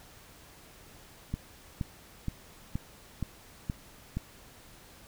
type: click train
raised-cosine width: 5 ms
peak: -19 dBFS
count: 7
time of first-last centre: 1.34-4.17 s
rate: 2.12 Hz
effects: pink hiss -54 dBFS RMS until 5.07 s